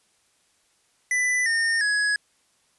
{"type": "tone with pitch steps", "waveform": "square", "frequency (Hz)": [1992, 1826.7, 1675.1], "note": ["B6", "A#6", "G#6"], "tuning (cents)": [14, -36, 14], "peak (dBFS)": -21, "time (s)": [1.11, 2.16], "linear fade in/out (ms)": 2, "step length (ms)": 350, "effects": ["white hiss -65 dBFS RMS until 2.78 s", "resampled to 24000 Hz"]}